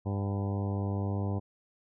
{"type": "harmonic tone with a mistuned harmonic", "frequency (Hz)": 99.8, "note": "G2", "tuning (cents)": 32, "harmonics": [1, 2, 3, 4, 5, 6, 7, 8, 9, 10], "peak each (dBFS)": [-30, -36, -40, -42, -44, -46, -47, -48, -49, -50], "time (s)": [0.05, 1.4], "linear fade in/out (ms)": 20, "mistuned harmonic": 7, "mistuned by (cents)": 60, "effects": []}